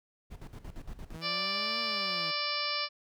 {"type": "noise with tremolo", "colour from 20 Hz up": "brown", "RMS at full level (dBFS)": -41, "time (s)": [0.3, 1.19], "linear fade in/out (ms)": 20, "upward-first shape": "square", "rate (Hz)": 8.7, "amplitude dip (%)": 75}
{"type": "exponential two-way sweep", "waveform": "sawtooth", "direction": "up then down", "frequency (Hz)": [156.9, 233.1, 156.9], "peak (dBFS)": -39, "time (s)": [1.13, 2.32], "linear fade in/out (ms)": 20, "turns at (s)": 1.8}
{"type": "harmonic tone", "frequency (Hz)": 587.3, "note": "D5", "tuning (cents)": 0, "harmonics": [1, 2, 3, 4, 5, 6, 7, 8, 9], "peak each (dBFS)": [-42, -37, -43, -37, -40, -43, -40, -37, -37], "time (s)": [1.21, 2.89], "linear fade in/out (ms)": 50}
{"effects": []}